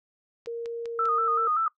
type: click train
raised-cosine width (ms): 0.2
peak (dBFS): -27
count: 4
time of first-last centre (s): 0.46-1.055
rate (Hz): 5.04
type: tone with pitch glide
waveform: sine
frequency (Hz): 466.2 to 460.3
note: A#4 to A#4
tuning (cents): 0 to -22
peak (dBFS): -30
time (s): 0.47-1.48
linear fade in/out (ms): 5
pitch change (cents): -22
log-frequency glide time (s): 0.86-1.22
type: tone with vibrato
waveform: sine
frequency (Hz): 1280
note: D#6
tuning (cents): +49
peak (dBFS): -22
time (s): 0.99-1.68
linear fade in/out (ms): 2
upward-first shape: square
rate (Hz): 5.2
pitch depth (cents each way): 61
effects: noise-tail reverb RT60 0.1 s tail -21 dB re dry